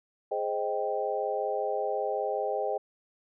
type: chord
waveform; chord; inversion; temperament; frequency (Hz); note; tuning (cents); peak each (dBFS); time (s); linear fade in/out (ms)
sine; Ab major seventh; none; equal with one note detuned; 418 / 523.3 / 622.3 / 784; Ab4 / C5 / Eb5 / G5; +11 / 0 / 0 / 0; -33; 0.31-2.78; 10
effects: none